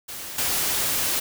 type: noise with level steps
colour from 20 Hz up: white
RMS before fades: -35 / -24 dBFS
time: 0.08-1.2 s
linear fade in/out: 10 ms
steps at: 0.38 s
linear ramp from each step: 5 ms
effects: none